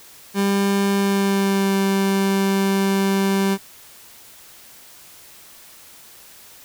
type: tone with pitch glide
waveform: 30% pulse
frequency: 198.5 to 195.2 Hz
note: G3 to G3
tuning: +22 to -7 cents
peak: -14 dBFS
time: 0.34-3.58 s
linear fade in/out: 50 ms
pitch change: -29 cents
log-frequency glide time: 0.96-1.75 s
effects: white hiss -45 dBFS RMS until 6.64 s